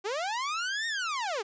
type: linear two-way sweep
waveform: sawtooth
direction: up then down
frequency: 370 to 1864.7 to 370 Hz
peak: -26 dBFS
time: 0.04-1.43 s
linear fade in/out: 20 ms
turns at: 0.87 s
effects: resampled to 16000 Hz + 10-bit